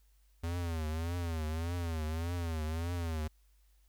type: tone with vibrato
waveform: square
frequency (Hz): 82.41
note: E2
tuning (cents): 0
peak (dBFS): -34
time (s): 0.43-3.28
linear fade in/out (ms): 10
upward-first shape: triangle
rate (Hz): 1.7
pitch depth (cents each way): 130
effects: added 50 Hz sine -63 dBFS peak until 3.88 s + white hiss -75 dBFS RMS until 3.88 s